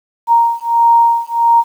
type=beating tone pair; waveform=sine; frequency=931 / 932.5 Hz; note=A#5 / A#5; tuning=-2 / 0 cents; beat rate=1.5 Hz; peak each=-11 dBFS; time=0.27-1.64 s; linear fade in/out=50 ms; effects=7-bit